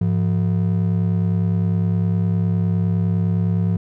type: ring-modulated tone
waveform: triangle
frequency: 138.59 Hz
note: C#3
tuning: in tune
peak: -11 dBFS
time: 0.01-3.77 s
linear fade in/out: 5 ms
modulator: 34.9 Hz
effects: none